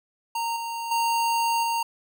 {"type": "tone with level steps", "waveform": "square", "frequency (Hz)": 925, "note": "A#5", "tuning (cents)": -14, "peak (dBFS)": [-26, -30, -22, -24], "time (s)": [0.35, 1.83], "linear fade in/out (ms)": 5, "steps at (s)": [0.56, 0.91, 1.63], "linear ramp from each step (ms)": 5, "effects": []}